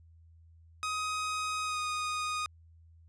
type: tone with pitch glide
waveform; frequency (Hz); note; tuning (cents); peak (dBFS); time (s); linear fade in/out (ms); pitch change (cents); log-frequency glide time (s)
sawtooth; 1257 to 1238.3; D#6 to D#6; +17 to -9; -28; 0.83-2.46; 0; -26; 1.65-1.79
effects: added 82 Hz sine -55 dBFS peak until 3.08 s + resampled to 22050 Hz